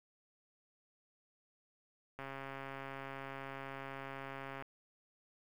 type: click train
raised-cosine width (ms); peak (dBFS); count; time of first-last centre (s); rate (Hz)
0.5; -30; 332; 2.19-4.624; 136
effects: 10-bit